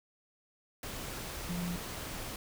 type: tone in noise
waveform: sine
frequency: 175.4 Hz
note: F3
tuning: 8 cents sharp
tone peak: -34 dBFS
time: 1.49-1.76 s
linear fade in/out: 2 ms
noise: pink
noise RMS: -41 dBFS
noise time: 0.83-2.36 s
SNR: +4 dB
effects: none